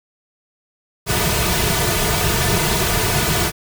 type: noise with comb filter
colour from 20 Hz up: pink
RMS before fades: -18 dBFS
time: 1.06-3.52 s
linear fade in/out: 50 ms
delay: 3.7 ms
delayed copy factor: -0.9
effects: none